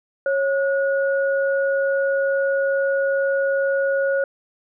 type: tone pair together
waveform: sine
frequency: 549 / 1451.3 Hz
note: C#5 / F#6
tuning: -17 / -34 cents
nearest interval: octave + perfect fourth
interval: 1683 cents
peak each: -18 / -25 dBFS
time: 0.26-4.24 s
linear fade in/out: 2 ms
effects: none